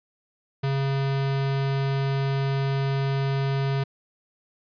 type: tone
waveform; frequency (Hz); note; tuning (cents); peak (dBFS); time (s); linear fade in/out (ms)
square; 136.9; C#3; -21; -23; 0.63-3.84; 10
effects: resampled to 11025 Hz